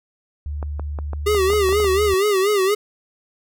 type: tone with pitch glide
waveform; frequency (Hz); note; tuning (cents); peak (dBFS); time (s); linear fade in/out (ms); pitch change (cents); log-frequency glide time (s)
sine; 73.42 to 74.49; D2 to D2; 0 to +25; -24; 0.46-2.14; 0; +25; 1.09-1.72
type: clicks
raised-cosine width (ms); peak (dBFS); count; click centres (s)
1; -17; 11; 0.628 / 0.796 / 0.988 / 1.133 / 1.348 / 1.502 / 1.534 / 1.69 / 1.726 / 1.801 / 1.845
type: tone with vibrato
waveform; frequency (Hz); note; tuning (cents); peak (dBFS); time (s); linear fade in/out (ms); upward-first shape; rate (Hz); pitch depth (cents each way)
square; 397.9; G4; +26; -16; 1.26-2.75; 10; sine; 4.2; 110
effects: none